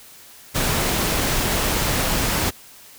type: noise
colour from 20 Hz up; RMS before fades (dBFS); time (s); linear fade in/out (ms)
pink; -21; 0.54-2.51; 20
effects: white hiss -45 dBFS RMS until 2.98 s